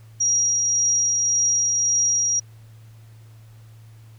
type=tone with tremolo; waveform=sine; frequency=5710 Hz; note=F8; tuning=37 cents sharp; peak=-16 dBFS; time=0.2-2.4 s; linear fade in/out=10 ms; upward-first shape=triangle; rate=1.8 Hz; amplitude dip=25%; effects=added 111 Hz sine -43 dBFS peak until 4.18 s + pink hiss -58 dBFS RMS until 4.18 s